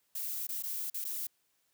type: noise with dropouts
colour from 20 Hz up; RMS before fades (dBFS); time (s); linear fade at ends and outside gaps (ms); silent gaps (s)
violet; -37; 0.15-1.27; 5; 0.47-0.489 / 0.625-0.635 / 0.9-0.942 / 1.044-1.049
effects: white hiss -75 dBFS RMS until 1.73 s + high-pass 60 Hz 12 dB/octave